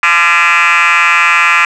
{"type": "tone with frequency modulation", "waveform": "sine", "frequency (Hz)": 1864.7, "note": "A#6", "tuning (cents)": 0, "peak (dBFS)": -3, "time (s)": [0.03, 1.65], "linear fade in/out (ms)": 2, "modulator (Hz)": 167, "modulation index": 4.8, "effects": ["tanh soft clip ceiling -5 dBFS"]}